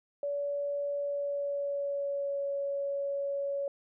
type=tone with pitch glide; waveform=sine; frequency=571 to 560.5 Hz; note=D5 to C#5; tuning=-49 to +19 cents; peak=-30 dBFS; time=0.23-3.68 s; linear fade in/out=2 ms; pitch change=-32 cents; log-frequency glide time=0.98-2.45 s; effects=none